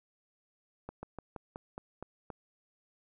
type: slowing click train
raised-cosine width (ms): 1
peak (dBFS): -27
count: 8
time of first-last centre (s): 0.89-2.302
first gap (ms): 140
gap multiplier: 1.12
effects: none